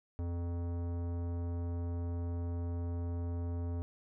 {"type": "tone with tanh clipping", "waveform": "sine", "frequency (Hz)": 86.1, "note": "F2", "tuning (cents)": -24, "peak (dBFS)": -36, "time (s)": [0.19, 3.82], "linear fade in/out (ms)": 0, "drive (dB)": 17, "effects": []}